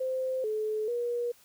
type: tone with pitch steps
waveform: sine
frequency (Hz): 519 / 430.7 / 479.2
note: C5 / A4 / A#4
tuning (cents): -14 / -37 / +48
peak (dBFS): -28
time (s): 0-1.32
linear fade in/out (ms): 10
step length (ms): 440
effects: white hiss -60 dBFS RMS until 1.44 s